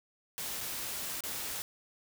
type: noise with dropouts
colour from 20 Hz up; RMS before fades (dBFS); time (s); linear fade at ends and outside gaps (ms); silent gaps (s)
white; -38; 0.38-1.62; 0; 0.606-0.61 / 1.206-1.237
effects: none